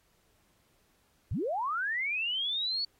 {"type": "linear sweep", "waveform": "sine", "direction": "up", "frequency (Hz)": [58.27, 4487], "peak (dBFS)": -29, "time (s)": [1.31, 2.85], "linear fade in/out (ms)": 5, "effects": ["pink hiss -70 dBFS RMS until 2.99 s", "AAC 48 kbps"]}